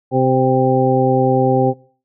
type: harmonic tone with a mistuned harmonic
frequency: 130 Hz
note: C3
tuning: 11 cents flat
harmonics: 1 / 2 / 3 / 4 / 6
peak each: -18 / -18 / -18 / -18 / -18 dBFS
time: 0.11-1.74 s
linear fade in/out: 50 ms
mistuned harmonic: 6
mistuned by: +19 cents
effects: noise-tail reverb RT60 0.4 s tail -19 dB re dry